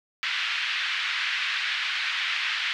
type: band-pass noise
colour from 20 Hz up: pink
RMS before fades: -28 dBFS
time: 0.23-2.73 s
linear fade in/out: 0 ms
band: 1600 to 3700 Hz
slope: 24 dB/octave
effects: none